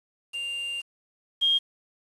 triangle / sine tone pair in turn, 2793 / 3232 Hz, F7 / G#7, -1 / -48 cents, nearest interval minor third, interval 253 cents, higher second, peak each -28 / -19 dBFS, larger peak second, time 0.33-0.82 / 1.41-1.59 s, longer first, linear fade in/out 20 ms, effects resampled to 24000 Hz + 8-bit

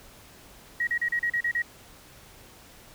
sine tone bursts, 1900 Hz, A#6, 33 cents sharp, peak -23 dBFS, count 8, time 0.8-1.621 s, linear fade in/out 5 ms, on 72 ms, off 35 ms, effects pink hiss -51 dBFS RMS until 2.94 s

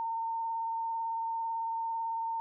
sine tone with vibrato, 910 Hz, A#5, 42 cents flat, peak -31 dBFS, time 0-2.4 s, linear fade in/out 0 ms, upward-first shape sine, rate 18 Hz, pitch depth 13 cents each way, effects none

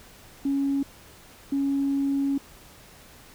sine tone pair in turn, 277.2 / 277.2 Hz, C#4 / C#4, 0 / 0 cents, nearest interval unison, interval 0 cents, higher neither, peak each -21 / -21 dBFS, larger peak neither, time 0.45-0.83 / 1.52-2.38 s, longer second, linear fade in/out 5 ms, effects tanh soft clip ceiling -17 dBFS + pink hiss -50 dBFS RMS until 3.34 s

